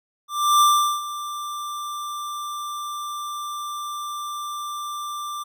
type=tone with ADSR envelope; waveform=square; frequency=1182 Hz; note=D6; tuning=11 cents sharp; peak=-13 dBFS; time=0.28-5.44 s; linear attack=330 ms; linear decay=400 ms; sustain=-16 dB; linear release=18 ms; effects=none